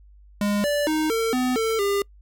square tone with pitch steps, 204.9 / 583 / 310.9 / 452.4 / 252.7 / 447.3 / 401.3 Hz, G#3 / D5 / D#4 / A4 / B3 / A4 / G4, -23 / -13 / -1 / +48 / +40 / +28 / +41 cents, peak -21 dBFS, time 0.41-2.02 s, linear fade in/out 2 ms, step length 230 ms, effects noise-tail reverb RT60 0.1 s tail -25 dB re dry + added 50 Hz sine -47 dBFS peak until 2.21 s

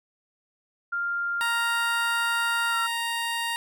sine tone with pitch glide, 1396.9 to 1366.6 Hz, F6 to F6, 0 to -38 cents, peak -25 dBFS, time 0.92-2.87 s, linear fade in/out 10 ms, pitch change -38 cents, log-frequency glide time 2.7-2.76 s
15% pulse tone, 932.3 Hz, A#5, in tune, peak -20 dBFS, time 1.41-3.56 s, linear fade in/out 0 ms
effects none

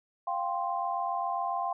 sine chord, F suspended second, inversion none, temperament just, 698.5 / 785.8 / 1047.7 Hz, F5 / G5 / C6, 0 / +4 / +2 cents, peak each -33 dBFS, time 0.27-1.73 s, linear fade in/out 5 ms, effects none

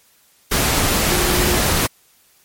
sine tone in noise, 356.7 Hz, F4, 37 cents sharp, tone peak -23 dBFS, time 1.08-1.59 s, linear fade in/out 10 ms, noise pink, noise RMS -17 dBFS, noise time 0.51-1.87 s, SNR -9 dB, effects white hiss -55 dBFS RMS until 2.44 s + MP3 64 kbps

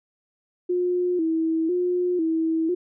sine tone with vibrato, 340.3 Hz, F4, 45 cents flat, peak -20 dBFS, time 0.69-2.75 s, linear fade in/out 10 ms, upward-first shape square, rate 1 Hz, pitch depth 87 cents each way, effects none

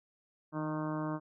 harmonic tone with a mistuned harmonic, 154.1 Hz, D#3, 16 cents flat, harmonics 1 / 2 / 3 / 4 / 5 / 6 / 7 / 8 / 9 / 10, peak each -38 / -36 / -49 / -42 / -51 / -45 / -44 / -48 / -53 / -52 dBFS, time 0.52-1.2 s, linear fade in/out 50 ms, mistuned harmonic 1, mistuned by +34 cents, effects none

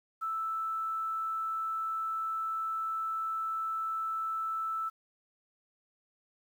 sine tone with quantisation, 1318.5 Hz, E6, in tune, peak -31 dBFS, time 0.21-4.9 s, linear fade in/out 20 ms, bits 10, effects none

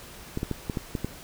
clicks, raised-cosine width 3 ms, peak -15 dBFS, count 7, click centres 0.374 / 0.431 / 0.513 / 0.698 / 0.772 / 0.952 / 1.046 s, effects pink hiss -45 dBFS RMS until 1.23 s

